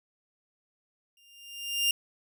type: tone with exponential growth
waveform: sawtooth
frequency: 2800 Hz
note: F7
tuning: 4 cents sharp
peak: -18 dBFS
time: 1.17-1.91 s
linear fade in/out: 2 ms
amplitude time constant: 160 ms
effects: none